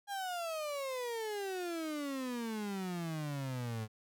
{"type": "exponential sweep", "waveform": "35% pulse", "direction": "down", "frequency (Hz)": [820, 106.7], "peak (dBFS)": -35, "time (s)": [0.07, 3.88], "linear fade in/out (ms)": 50, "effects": []}